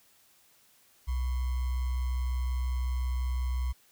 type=tone with sample-and-hold; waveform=sine; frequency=62.8 Hz; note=B1; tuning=30 cents sharp; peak=-27 dBFS; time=1.07-3.73 s; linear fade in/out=20 ms; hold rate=1050 Hz; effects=white hiss -63 dBFS RMS until 3.91 s